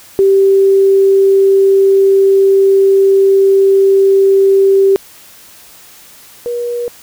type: tone pair in turn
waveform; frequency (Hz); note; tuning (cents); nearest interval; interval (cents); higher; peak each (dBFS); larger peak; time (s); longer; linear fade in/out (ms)
sine; 390 / 479.8; G4 / A#4; -9 / +50; major third; 359; second; -5 / -15; first; 0.19-4.96 / 6.46-6.88; first; 0
effects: white hiss -39 dBFS RMS until 7.02 s